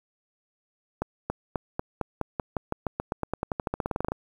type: accelerating click train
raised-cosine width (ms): 1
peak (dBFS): -13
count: 27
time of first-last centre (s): 1.02-4.12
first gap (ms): 280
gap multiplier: 0.92
effects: 8-bit